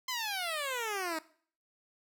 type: exponential sweep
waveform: 10% pulse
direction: down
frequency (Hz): 1046.5 to 309.2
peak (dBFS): -25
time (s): 0.08-1.19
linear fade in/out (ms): 5
effects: noise-tail reverb RT60 0.5 s tail -19 dB re dry